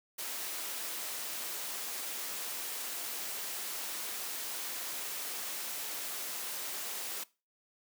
white high-pass noise, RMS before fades -39 dBFS, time 0.18-7.24 s, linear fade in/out 10 ms, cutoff 290 Hz, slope 12 dB/octave, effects noise-tail reverb RT60 0.3 s tail -21 dB re dry

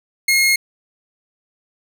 sawtooth tone, 2152 Hz, C7, 48 cents sharp, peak -9 dBFS, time 0.28-0.56 s, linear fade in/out 5 ms, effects none

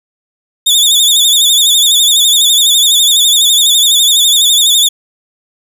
sawtooth tone with vibrato, 3549 Hz, A7, 14 cents sharp, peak -3 dBFS, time 0.66-4.89 s, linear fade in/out 10 ms, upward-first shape sine, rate 12 Hz, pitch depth 86 cents each way, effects none

